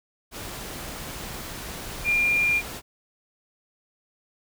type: tone in noise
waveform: sine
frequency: 2400 Hz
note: D7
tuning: 37 cents sharp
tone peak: -19 dBFS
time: 2.04-2.62 s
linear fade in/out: 50 ms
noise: pink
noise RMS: -36 dBFS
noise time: 0.31-2.82 s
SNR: +14 dB
effects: none